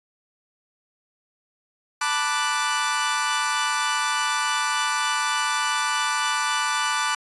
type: chord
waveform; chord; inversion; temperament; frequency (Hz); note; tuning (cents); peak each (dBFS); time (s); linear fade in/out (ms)
sawtooth; B minor seventh; third; equal; 880 / 987.8 / 1174.7 / 1480; A5 / B5 / D6 / F#6; 0 / 0 / 0 / 0; -25 / -26 / -22 / -23; 2.01-7.15; 5
effects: resampled to 24000 Hz